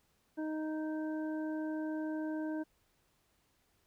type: harmonic tone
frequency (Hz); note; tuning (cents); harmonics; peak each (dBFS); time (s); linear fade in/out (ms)
311.1; D#4; 0; 1 / 2 / 3 / 5; -35 / -44 / -50 / -50; 0.37-2.64; 20
effects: pink hiss -74 dBFS RMS until 3.86 s